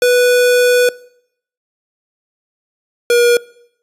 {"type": "tone pair in turn", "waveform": "square", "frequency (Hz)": [492.7, 478.7], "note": ["B4", "A#4"], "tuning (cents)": [-4, 46], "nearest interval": "unison", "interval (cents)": 50, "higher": "first", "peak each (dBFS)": -9, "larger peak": "neither", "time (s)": [[0.02, 0.89], [3.1, 3.37]], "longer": "first", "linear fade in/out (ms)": 2, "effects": ["noise-tail reverb RT60 0.7 s tail -22 dB re dry", "resampled to 32000 Hz"]}